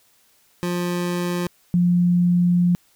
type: tone pair in turn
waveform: 25% pulse / sine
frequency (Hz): 176.1 / 176.1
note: F3 / F3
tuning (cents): +15 / +15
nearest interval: unison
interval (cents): 0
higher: neither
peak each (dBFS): -18 / -14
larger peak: second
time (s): 0.63-1.47 / 1.74-2.75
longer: second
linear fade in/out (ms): 0
effects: white hiss -59 dBFS RMS until 2.95 s